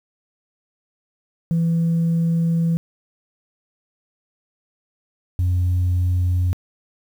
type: tone pair in turn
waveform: sine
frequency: 166.6 / 89.69 Hz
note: E3 / F2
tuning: +19 / +47 cents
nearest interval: major seventh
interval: 1072 cents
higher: first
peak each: -14 dBFS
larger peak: neither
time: 1.51-2.77 / 5.39-6.53 s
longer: first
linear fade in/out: 0 ms
effects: tanh soft clip ceiling -14 dBFS + 8-bit